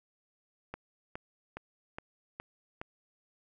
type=click train; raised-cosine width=0.5 ms; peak=-24 dBFS; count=6; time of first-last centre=0.74-2.815 s; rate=2.41 Hz; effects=none